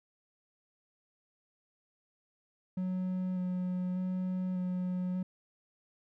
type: tone with vibrato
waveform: triangle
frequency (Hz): 183.1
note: F#3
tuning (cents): -18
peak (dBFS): -29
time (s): 2.77-5.23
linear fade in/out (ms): 5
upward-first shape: square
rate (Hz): 0.84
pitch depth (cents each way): 12
effects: none